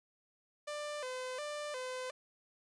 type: tone with vibrato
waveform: sawtooth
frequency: 550 Hz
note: C#5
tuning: 14 cents flat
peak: -35 dBFS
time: 0.67-2.11 s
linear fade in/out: 10 ms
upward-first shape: square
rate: 1.4 Hz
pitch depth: 130 cents each way
effects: resampled to 22050 Hz + 11-bit